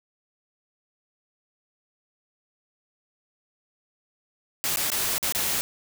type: noise with dropouts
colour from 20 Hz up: white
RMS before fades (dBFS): -26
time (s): 4.64-5.61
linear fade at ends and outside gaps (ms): 0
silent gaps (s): 4.76-4.771 / 4.902-4.918 / 5.181-5.228 / 5.323-5.349
effects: none